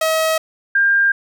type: tone pair in turn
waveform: sawtooth / sine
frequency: 639 / 1600.4 Hz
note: D#5 / G6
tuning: +46 / +35 cents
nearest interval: octave + major third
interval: 1589 cents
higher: second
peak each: -11 dBFS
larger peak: neither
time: 0.01-0.38 / 0.75-1.12 s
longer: neither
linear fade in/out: 5 ms
effects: none